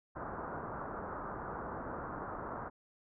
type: low-pass noise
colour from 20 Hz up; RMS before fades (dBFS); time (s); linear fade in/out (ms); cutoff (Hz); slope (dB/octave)
white; -42; 0.15-2.7; 20; 1400; 48
effects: none